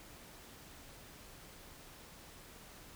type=silence; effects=pink hiss -55 dBFS RMS until 2.95 s